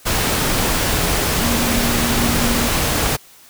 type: tone in noise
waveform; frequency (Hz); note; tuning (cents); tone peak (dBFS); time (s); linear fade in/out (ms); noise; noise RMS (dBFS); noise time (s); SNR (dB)
sine; 236.9; A#3; +28; -21; 1.41-2.68; 20; pink; -18; 0.05-3.17; -6
effects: white hiss -46 dBFS RMS until 3.49 s